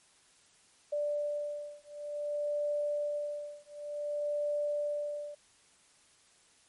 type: beating tone pair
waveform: sine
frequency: 587.3 / 587.85 Hz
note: D5 / D5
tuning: 0 / +2 cents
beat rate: 0.55 Hz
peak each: -35 / -35 dBFS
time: 0.92-5.35 s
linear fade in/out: 10 ms
effects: white hiss -64 dBFS RMS until 6.68 s + MP3 48 kbps